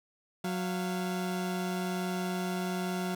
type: tone pair together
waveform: 30% pulse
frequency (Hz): 183.29 / 692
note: F#3 / F5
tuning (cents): -16 / -16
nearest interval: octave + major seventh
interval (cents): 2300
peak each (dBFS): -29 / -36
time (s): 0.44-3.15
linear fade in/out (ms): 5
effects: none